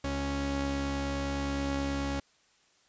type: tone pair together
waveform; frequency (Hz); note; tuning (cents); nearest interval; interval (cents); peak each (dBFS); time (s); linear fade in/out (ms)
sawtooth; 69.52 / 277.2; C#2 / C#4; +6 / 0; 2 octaves; 2394; -30 / -28; 0.04-2.2; 5
effects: white hiss -66 dBFS RMS until 2.88 s + resampled to 16000 Hz